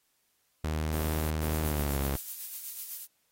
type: tone with pitch glide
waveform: sawtooth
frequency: 77.78 to 68.89 Hz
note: D#2 to C#2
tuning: 0 to -10 cents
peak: -25 dBFS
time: 0.64-2.16 s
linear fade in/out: 0 ms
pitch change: -210 cents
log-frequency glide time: 1.63-1.97 s
type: noise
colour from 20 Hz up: violet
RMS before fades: -39 dBFS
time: 0.92-1.31 s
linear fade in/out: 20 ms
type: noise with tremolo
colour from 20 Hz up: violet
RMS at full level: -36 dBFS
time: 1.4-3.07 s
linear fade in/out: 50 ms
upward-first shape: sine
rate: 8 Hz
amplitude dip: 45%
effects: white hiss -73 dBFS RMS until 3.31 s + AAC 48 kbps